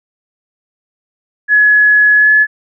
sine tone with pitch glide, 1693 to 1711.7 Hz, G#6 to A6, +33 to -48 cents, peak -5 dBFS, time 1.48-2.47 s, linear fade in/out 50 ms, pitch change +19 cents, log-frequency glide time 2.15-2.31 s, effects none

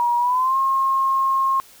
sine tone with pitch glide, 956 to 1073.1 Hz, A#5 to C6, +43 to +43 cents, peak -16 dBFS, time 0-1.6 s, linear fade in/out 0 ms, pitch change +200 cents, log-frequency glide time 0.18-0.57 s, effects white hiss -48 dBFS RMS until 1.8 s

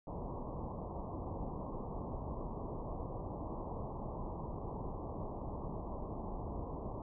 pink low-pass noise, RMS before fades -42 dBFS, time 0.07-7.02 s, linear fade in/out 2 ms, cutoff 1100 Hz, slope 96 dB/octave, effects none

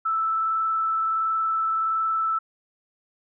sine tone with frequency modulation, 1318.5 Hz, E6, in tune, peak -21 dBFS, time 0.05-2.39 s, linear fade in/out 10 ms, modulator 21.4 Hz, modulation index 0.49, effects none

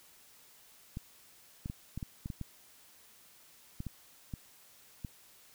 clicks, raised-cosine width 5 ms, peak -26 dBFS, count 12, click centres 0.971 / 1.659 / 1.699 / 1.976 / 2.028 / 2.259 / 2.302 / 2.413 / 3.804 / 3.867 / 4.338 / 5.048 s, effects white hiss -60 dBFS RMS until 5.54 s

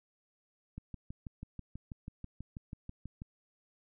click train, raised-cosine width 5 ms, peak -30 dBFS, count 16, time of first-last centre 0.78-3.219 s, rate 6.15 Hz, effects none

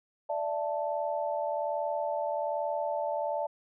sine chord, D suspended second, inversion none, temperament equal with one note detuned, 587.3 / 668.5 / 880 Hz, D5 / E5 / A5, 0 / +24 / 0 cents, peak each -32 / -34 / -34 dBFS, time 0.29-3.47 s, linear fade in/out 10 ms, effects none

